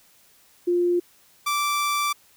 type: tone pair in turn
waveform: sine / sawtooth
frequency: 351.2 / 1168.4 Hz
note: F4 / D6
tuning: +10 / -9 cents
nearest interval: octave + major sixth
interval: 2081 cents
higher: second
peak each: -18 dBFS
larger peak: neither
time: 0.67-1 / 1.46-2.13 s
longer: second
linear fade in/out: 10 ms
effects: white hiss -57 dBFS RMS until 2.36 s